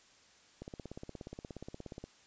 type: click train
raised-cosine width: 2 ms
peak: -30 dBFS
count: 25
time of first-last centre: 0.62-2.04 s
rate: 16.9 Hz
effects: white hiss -63 dBFS RMS until 2.26 s + resampled to 16000 Hz